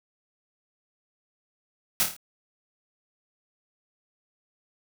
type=noise with echo; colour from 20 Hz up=white; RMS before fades=-22 dBFS; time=2-2.03 s; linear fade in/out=0 ms; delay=27 ms; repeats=5; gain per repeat=-5 dB; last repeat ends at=2.165 s; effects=none